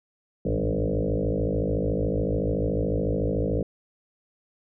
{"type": "tone with frequency modulation", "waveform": "sine", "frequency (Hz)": 185, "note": "F#3", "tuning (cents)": 0, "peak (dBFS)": -22, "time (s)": [0.45, 3.63], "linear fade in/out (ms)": 5, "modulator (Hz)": 53.8, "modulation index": 6.8, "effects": []}